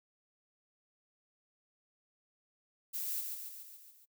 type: noise with echo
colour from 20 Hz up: violet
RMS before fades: -38 dBFS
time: 2.93-3.22 s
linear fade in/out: 20 ms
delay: 140 ms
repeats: 6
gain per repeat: -4 dB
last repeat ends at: 4.06 s
effects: noise-tail reverb RT60 0.1 s tail -24 dB re dry